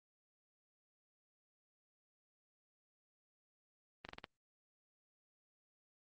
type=slowing click train; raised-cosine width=0.3 ms; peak=-29 dBFS; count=5; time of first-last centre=4.05-4.242 s; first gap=39 ms; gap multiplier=1.14; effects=Opus 24 kbps